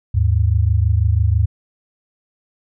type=tone pair together; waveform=sine; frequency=77.91 / 104 Hz; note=D#2 / G#2; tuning=+3 / +3 cents; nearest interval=perfect fourth; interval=500 cents; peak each=-15 dBFS; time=0.14-1.46 s; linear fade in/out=10 ms; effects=none